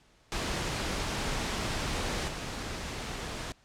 pink noise with level steps, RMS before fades -32 / -37 dBFS, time 0.32-3.52 s, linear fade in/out 0 ms, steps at 2.27 s, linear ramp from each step 20 ms, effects pink hiss -63 dBFS RMS until 3.64 s + low-pass 7000 Hz 12 dB/octave

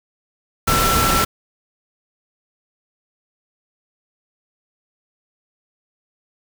sine tone in noise, 1340 Hz, E6, 28 cents sharp, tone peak -18 dBFS, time 0.67-1.25 s, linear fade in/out 10 ms, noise pink, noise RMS -18 dBFS, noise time 0.67-1.25 s, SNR -3 dB, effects none

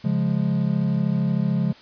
triangle chord, Db major, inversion none, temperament equal, 138.59 / 174.61 / 207.7 Hz, Db3 / F3 / Ab3, 0 / 0 / 0 cents, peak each -22 / -21 / -22 dBFS, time 0.04-1.73 s, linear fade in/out 10 ms, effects white hiss -48 dBFS RMS until 1.81 s + resampled to 11025 Hz

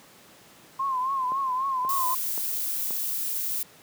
sine tone with vibrato, 1051 Hz, C6, 7 cents sharp, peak -24 dBFS, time 0.79-2.15 s, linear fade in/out 10 ms, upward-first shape triangle, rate 3.7 Hz, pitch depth 100 cents each way
click train, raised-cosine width 1 ms, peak -24 dBFS, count 4, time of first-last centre 1.32-2.907 s, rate 1.89 Hz
violet noise, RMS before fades -29 dBFS, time 1.89-3.63 s, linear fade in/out 2 ms
effects pink hiss -52 dBFS RMS until 3.82 s + high-pass 150 Hz 12 dB/octave

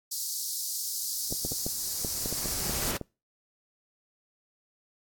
pink high-pass noise, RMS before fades -33 dBFS, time 0.11-2.92 s, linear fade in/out 10 ms, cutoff 4500 Hz, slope 48 dB/octave
pink noise with exponential growth, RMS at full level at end -31 dBFS, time 0.85-2.97 s, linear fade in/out 2 ms, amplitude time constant 460 ms
clicks, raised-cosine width 2 ms, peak -21 dBFS, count 10, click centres 1.325 / 1.45 / 1.52 / 1.665 / 2.048 / 2.259 / 2.326 / 2.458 / 2.696 / 3.013 s
effects noise-tail reverb RT60 0.3 s tail -25 dB re dry + AAC 64 kbps

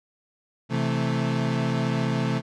35% pulse chord, A minor, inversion first, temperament equal, 130.81 / 164.81 / 220 Hz, C3 / E3 / A3, 0 / 0 / 0 cents, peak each -24 / -27 / -26 dBFS, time 0.69-2.42 s, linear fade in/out 50 ms, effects low-pass 5000 Hz 12 dB/octave

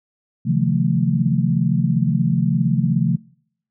sine tone cluster, 133.8 / 156 / 173.1 / 188.9 / 221.2 Hz, C3 / D#3 / F3 / F#3 / A3, +39 / +5 / -15 / +36 / +9 cents, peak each -20 / -22 / -20 / -27 / -23 dBFS, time 0.45-3.17 s, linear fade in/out 20 ms, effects noise-tail reverb RT60 0.7 s tail -26 dB re dry

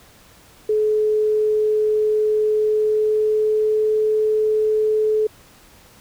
sine tone with pitch glide, 428 to 431 Hz, A4 to A4, -48 to -36 cents, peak -15 dBFS, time 0.69-5.27 s, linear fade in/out 5 ms, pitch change +12 cents, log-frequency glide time 2.54-3.99 s, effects pink hiss -49 dBFS RMS until 6 s

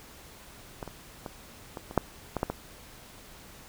clicks, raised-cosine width 1 ms, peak -21 / -25 / -22 / -22 / -26 / -7 / -15 / -12 / -16 dBFS, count 9, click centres 0.828 / 0.877 / 1.262 / 1.772 / 1.911 / 1.977 / 2.367 / 2.431 / 2.5 s, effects pink hiss -50 dBFS RMS until 3.68 s

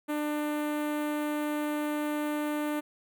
sawtooth tone with notch filter, 298.4 Hz, D4, 28 cents sharp, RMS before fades -31 dBFS, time 0.08-2.81 s, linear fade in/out 20 ms, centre 5200 Hz, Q 0.61, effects none

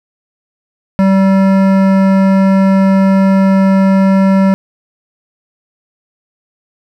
sine tone with hard clipping, 192.9 Hz, G3, 28 cents flat, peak -8 dBFS, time 0.99-4.54 s, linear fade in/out 0 ms, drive 15 dB, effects none

